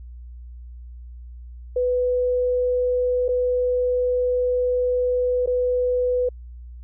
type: tone with dropouts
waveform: sine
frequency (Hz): 497.4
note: B4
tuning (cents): +12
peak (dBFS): -18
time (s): 1.76-6.29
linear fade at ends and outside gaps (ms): 5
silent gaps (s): 3.282-3.288 / 5.461-5.473
effects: added 60 Hz sine -36 dBFS peak until 6.83 s